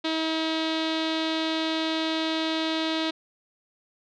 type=tone with low-pass filter; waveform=sawtooth; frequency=320 Hz; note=D#4; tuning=49 cents sharp; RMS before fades=-27 dBFS; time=0.04-3.11 s; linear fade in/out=10 ms; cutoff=3800 Hz; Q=4.3; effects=none